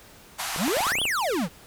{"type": "band-pass noise", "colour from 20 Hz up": "pink", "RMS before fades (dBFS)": -31, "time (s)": [0.38, 0.93], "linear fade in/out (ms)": 20, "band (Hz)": [650, 14000], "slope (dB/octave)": 96}
{"type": "clicks", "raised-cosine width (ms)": 1, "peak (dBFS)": -19, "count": 10, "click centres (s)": [0.562, 0.679, 0.769, 0.806, 0.868, 0.92, 0.954, 0.986, 1.016, 1.054]}
{"type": "exponential two-way sweep", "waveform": "square", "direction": "up then down", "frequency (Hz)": [141.5, 3520, 141.5], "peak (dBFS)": -24, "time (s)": [0.57, 1.49], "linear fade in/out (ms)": 50, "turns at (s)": 1.02}
{"effects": ["pink hiss -50 dBFS RMS until 1.66 s"]}